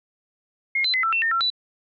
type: tone with pitch steps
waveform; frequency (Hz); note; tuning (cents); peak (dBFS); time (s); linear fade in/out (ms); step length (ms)
sine; 2144 / 4045 / 2036 / 1335 / 2700 / 1820 / 1351 / 3965; C7 / B7 / C7 / E6 / E7 / A#6 / E6 / B7; +42 / +41 / -48 / +22 / +41 / -42 / +42 / +6; -19; 0.75-1.502; 5; 94
effects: none